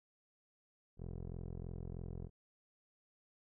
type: tone with low-pass filter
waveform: 15% pulse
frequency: 43.15 Hz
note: F1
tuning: 20 cents flat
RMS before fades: -45 dBFS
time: 0.97-2.3 s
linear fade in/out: 50 ms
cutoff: 430 Hz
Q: 1
effects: none